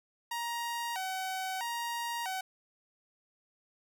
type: tone with vibrato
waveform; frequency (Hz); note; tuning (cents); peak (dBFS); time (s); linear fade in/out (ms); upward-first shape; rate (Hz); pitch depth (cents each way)
sawtooth; 843; G#5; +26; -30; 0.31-2.41; 5; square; 0.77; 190
effects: none